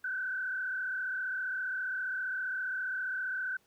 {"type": "tone with frequency modulation", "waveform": "sine", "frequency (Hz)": 1521, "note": "F#6", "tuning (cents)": 47, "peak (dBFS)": -32, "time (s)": [0.04, 3.57], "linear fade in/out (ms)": 5, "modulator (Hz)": 35, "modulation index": 1.3, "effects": ["pink hiss -70 dBFS RMS until 3.66 s", "high-pass 80 Hz 12 dB/octave"]}